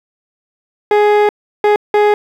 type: tone bursts at uneven times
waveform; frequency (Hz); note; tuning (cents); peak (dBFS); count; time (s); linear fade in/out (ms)
30% pulse; 416.9; G#4; +7; -5; 3; 0.91-1.29 / 1.64-1.76 / 1.94-2.14; 2
effects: low-pass 2000 Hz 12 dB/octave + 7-bit

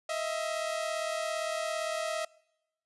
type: tone pair together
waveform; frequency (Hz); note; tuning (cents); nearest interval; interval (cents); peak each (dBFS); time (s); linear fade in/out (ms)
sawtooth; 632 / 669.6; D#5 / E5; +27 / +27; minor second; 100; -29 / -32; 0.09-2.25; 5
effects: noise-tail reverb RT60 0.9 s tail -25 dB re dry + resampled to 24000 Hz

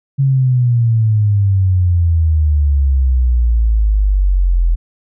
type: exponential sweep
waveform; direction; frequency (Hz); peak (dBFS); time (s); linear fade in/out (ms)
sine; down; 138.59 to 41.49; -9; 0.18-4.76; 20
effects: none

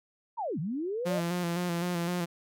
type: linear two-way sweep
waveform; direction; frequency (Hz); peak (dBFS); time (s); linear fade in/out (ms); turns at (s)
sine; down then up; 987.8 to 138.59 to 642; -30; 0.37-1.21; 20; 0.59
type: tone with vibrato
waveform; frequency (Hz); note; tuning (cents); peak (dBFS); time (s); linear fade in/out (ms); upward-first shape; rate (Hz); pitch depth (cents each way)
sawtooth; 174.2; F3; -4; -25; 1.05-2.26; 20; square; 3.9; 36
effects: none

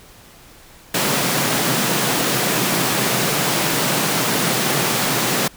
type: high-pass noise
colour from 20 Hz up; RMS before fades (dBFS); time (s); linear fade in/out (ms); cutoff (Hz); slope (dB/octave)
pink; -19; 0.94-5.48; 5; 120; 96
effects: pink hiss -45 dBFS RMS until 5.56 s

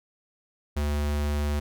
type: tone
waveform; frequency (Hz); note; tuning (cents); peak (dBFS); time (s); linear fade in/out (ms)
square; 73.42; D2; 0; -25; 0.76-1.6; 10
effects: none

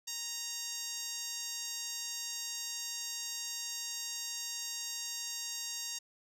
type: tone with band-pass filter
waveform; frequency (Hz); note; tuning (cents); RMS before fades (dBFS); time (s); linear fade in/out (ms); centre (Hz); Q
10% pulse; 932.3; A#5; 0; -40; 0.07-5.99; 10; 7600; 2.3
effects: none

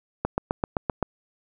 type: click train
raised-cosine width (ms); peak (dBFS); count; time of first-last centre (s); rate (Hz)
1; -9; 7; 0.25-1.027; 7.72
effects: none

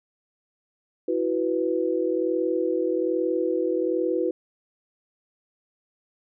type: chord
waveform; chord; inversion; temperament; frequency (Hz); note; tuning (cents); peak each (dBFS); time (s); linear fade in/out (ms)
sine; E suspended second; none; just; 329.6 / 370.8 / 494.4; E4 / F#4 / B4; 0 / +4 / +2; -26; 1.08-4.31; 5
effects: none

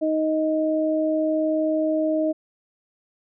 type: tone pair together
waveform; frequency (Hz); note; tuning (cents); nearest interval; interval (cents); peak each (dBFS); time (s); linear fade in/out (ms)
sine; 312.8 / 626; D#4 / D#5; +9 / +10; octave; 1201; -22; 0.01-2.33; 20
effects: none

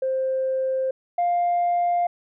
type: tone pair in turn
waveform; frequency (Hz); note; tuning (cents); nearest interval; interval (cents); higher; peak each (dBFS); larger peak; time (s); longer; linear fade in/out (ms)
sine; 525 / 700.8; C5 / F5; +6 / +6; perfect fourth; 500; second; -20 / -17; second; 0.02-0.91 / 1.18-2.07; neither; 5
effects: tanh soft clip ceiling -16 dBFS

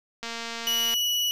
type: click train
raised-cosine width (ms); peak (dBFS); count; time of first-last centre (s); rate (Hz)
0.2; -17; 165; 0.23-0.94; 231
type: tone with vibrato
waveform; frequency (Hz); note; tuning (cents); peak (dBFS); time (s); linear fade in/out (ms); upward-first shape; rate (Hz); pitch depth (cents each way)
35% pulse; 2938; F#7; -13; -21; 0.67-1.31; 0; sine; 19; 8
effects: none

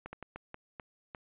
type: slowing click train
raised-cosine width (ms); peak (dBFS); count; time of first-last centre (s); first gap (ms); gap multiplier
0.5; -27; 7; 0.06-1.148; 70; 1.38
effects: resampled to 8000 Hz

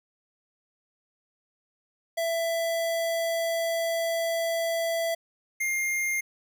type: tone pair in turn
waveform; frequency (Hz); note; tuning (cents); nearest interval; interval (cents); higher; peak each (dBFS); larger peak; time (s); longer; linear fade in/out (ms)
square; 665 / 2117; E5 / C7; +15 / +20; octave + minor sixth; 2005; second; -26; neither; 2.17-5.15 / 5.6-6.21; first; 10
effects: none

